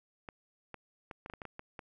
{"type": "clicks", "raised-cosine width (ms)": 0.5, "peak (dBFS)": -28, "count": 10, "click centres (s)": [0.288, 0.743, 1.112, 1.261, 1.299, 1.337, 1.418, 1.453, 1.594, 1.792], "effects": []}